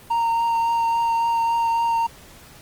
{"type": "tone with vibrato", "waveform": "triangle", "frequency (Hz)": 924, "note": "A#5", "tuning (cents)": -16, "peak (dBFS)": -16, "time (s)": [0.1, 2.07], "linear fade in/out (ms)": 10, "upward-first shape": "triangle", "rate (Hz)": 3.6, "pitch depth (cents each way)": 13, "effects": ["pink hiss -46 dBFS RMS until 2.61 s", "Opus 32 kbps"]}